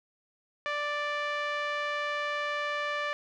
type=tone with low-pass filter; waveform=5% pulse; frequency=587.3 Hz; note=D5; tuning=in tune; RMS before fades=-32 dBFS; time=0.66-3.13 s; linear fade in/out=0 ms; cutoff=1800 Hz; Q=1.2; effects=none